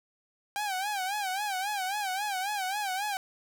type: tone with vibrato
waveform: sawtooth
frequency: 790 Hz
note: G5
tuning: 13 cents sharp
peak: -26 dBFS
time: 0.56-3.17 s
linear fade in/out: 0 ms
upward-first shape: sine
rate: 3.7 Hz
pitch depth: 120 cents each way
effects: none